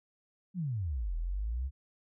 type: exponential two-way sweep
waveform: sine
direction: down then up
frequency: 196 to 39.55 to 69.9 Hz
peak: -31 dBFS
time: 0.54-1.71 s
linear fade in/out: 50 ms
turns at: 1.16 s
effects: none